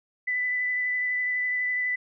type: tone with vibrato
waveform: sine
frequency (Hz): 1993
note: B6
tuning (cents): +15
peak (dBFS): -24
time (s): 0.27-1.96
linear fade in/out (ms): 10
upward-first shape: triangle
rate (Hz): 12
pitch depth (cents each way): 13
effects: none